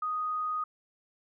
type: tone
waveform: sine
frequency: 1244.5 Hz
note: D#6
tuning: in tune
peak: -29 dBFS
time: 0.02-0.64 s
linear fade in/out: 5 ms
effects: none